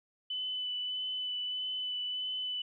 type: tone with vibrato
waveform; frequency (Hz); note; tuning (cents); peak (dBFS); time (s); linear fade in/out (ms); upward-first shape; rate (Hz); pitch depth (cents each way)
sine; 3000; F#7; +23; -33; 0.3-2.62; 5; sine; 1.6; 12
effects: none